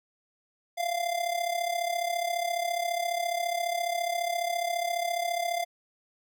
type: tone with amplitude modulation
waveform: square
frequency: 693 Hz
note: F5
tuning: 14 cents flat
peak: -25 dBFS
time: 0.77-5.65 s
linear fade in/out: 20 ms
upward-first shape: sine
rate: 34.6 Hz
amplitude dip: 70%
effects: none